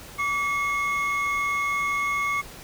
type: tone pair together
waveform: triangle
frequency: 1148.3 / 2171 Hz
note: D6 / C#7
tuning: -39 / -37 cents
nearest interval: major seventh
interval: 1102 cents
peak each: -24 dBFS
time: 0.18-2.42 s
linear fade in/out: 20 ms
effects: pink hiss -43 dBFS RMS until 2.63 s